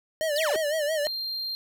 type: tone with vibrato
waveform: square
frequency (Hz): 610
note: D#5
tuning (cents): -34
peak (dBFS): -25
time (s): 0.21-1.07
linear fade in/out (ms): 0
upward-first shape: sine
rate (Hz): 5.9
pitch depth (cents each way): 100
type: exponential sweep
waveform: 40% pulse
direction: down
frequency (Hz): 5060 to 355.6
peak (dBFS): -27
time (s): 0.36-0.56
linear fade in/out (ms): 0
type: tone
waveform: triangle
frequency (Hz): 4186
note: C8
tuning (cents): 0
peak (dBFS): -28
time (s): 1.05-1.55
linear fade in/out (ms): 0
effects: none